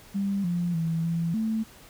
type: tone with pitch steps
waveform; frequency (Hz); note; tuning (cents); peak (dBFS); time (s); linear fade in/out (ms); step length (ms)
sine; 198.2 / 174.2 / 163.9 / 167.2 / 221; G3 / F3 / E3 / E3 / A3; +19 / -4 / -10 / +25 / +8; -24; 0.14-1.64; 20; 300
effects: pink hiss -51 dBFS RMS until 1.89 s